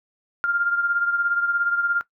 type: beating tone pair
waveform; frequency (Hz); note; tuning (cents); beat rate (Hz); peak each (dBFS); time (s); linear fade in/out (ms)
sine; 1396.9 / 1413.9; F6 / F6; 0 / +21; 17; -20 / -27; 0.44-2.01; 0
effects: noise-tail reverb RT60 0.1 s tail -18 dB re dry